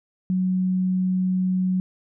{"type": "tone", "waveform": "sine", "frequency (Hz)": 185, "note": "F#3", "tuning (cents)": 0, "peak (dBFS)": -19, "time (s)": [0.3, 1.8], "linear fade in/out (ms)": 0, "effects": []}